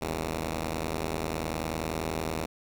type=tone pair together; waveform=5% pulse; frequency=50.31 / 80.3 Hz; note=G1 / E2; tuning=+46 / -45 cents; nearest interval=minor sixth; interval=809 cents; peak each=-25 / -20 dBFS; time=0.01-2.46 s; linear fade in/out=10 ms; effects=none